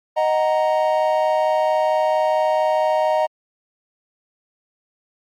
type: chord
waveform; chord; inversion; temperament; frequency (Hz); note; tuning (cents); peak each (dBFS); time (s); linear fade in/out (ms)
triangle; D# minor; none; just; 622.3 / 746.7 / 933.4; D#5 / F#5 / A#5; 0 / +16 / +2; -16 / -21 / -20; 0.16-3.27; 20
effects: Opus 48 kbps